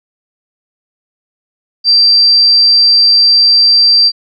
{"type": "tone", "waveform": "sine", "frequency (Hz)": 4699, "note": "D8", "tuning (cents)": 0, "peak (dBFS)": -4, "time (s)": [1.84, 4.12], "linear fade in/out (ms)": 50, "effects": []}